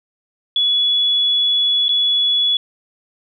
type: tone with dropouts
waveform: sine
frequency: 3398 Hz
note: G#7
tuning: 39 cents sharp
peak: -13 dBFS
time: 0.56-2.57 s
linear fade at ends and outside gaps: 2 ms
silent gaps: 1.883-1.891 s
effects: none

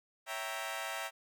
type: chord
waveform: 15% pulse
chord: C# diminished seventh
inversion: none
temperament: equal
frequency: 554.4 / 659.3 / 784 / 932.3 Hz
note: C#5 / E5 / G5 / Bb5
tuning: 0 / 0 / 0 / 0 cents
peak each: -40 / -35 / -36 / -37 dBFS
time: 0.26-1.11 s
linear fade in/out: 50 ms
effects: none

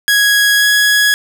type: tone with pitch glide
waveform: sawtooth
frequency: 1661.2 to 1672.8 Hz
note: G#6 to G#6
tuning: 0 to +12 cents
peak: -5 dBFS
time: 0.08-1.14 s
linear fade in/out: 0 ms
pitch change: +12 cents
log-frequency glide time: 0.56-0.66 s
effects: none

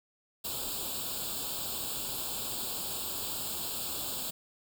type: noise with comb filter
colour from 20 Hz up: white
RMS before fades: -36 dBFS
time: 0.44-4.31 s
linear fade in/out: 10 ms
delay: 0.25 ms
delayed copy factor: +1
effects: none

